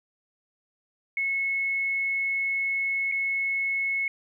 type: tone with dropouts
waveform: sine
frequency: 2190 Hz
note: C#7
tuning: 22 cents flat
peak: -24 dBFS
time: 1.17-4.08 s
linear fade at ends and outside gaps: 2 ms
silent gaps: 3.116-3.121 s
effects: 11-bit